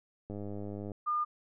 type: click train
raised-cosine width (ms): 2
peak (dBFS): -28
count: 64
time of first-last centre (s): 0.3-0.918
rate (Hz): 102
type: tone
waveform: sine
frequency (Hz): 1211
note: D#6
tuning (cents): -47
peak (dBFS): -28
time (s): 1.06-1.25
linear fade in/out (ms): 20
effects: none